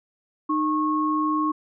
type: tone pair together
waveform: sine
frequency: 306.7 / 1093 Hz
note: D#4 / C#6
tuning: -25 / -25 cents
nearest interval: octave + minor seventh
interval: 2200 cents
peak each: -23 dBFS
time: 0.49-1.52 s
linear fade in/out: 10 ms
effects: none